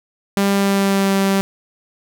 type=tone with pitch glide; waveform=sawtooth; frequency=198.5 to 195.2 Hz; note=G3 to G3; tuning=+22 to -7 cents; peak=-10 dBFS; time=0.37-1.41 s; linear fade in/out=0 ms; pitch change=-29 cents; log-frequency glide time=0.52-1.13 s; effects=none